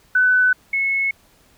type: tone pair in turn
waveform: sine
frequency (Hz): 1502 / 2190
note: F#6 / C#7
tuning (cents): +26 / -22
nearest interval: perfect fifth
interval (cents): 652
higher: second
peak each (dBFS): -12 / -17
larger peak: first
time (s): 0.15-0.53 / 0.73-1.11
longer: neither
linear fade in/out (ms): 5
effects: pink hiss -55 dBFS RMS until 1.57 s